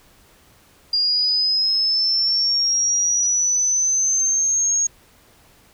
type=linear sweep; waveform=sine; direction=up; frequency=4797 to 6590 Hz; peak=-16 dBFS; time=0.93-4.87 s; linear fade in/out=5 ms; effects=pink hiss -53 dBFS RMS until 5.73 s